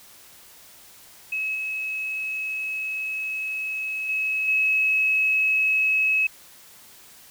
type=tone with level steps; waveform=sine; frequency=2572 Hz; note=E7; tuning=43 cents flat; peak=-24 / -26 / -22 / -18 dBFS; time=1.32-6.27 s; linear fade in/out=5 ms; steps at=1.55 / 4.09 / 4.48 s; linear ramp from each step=2 ms; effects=white hiss -49 dBFS RMS until 7.3 s